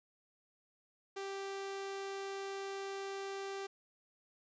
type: tone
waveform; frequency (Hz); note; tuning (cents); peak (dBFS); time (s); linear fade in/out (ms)
sawtooth; 392; G4; 0; -36; 1.16-3.67; 10
effects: resampled to 16000 Hz + 11-bit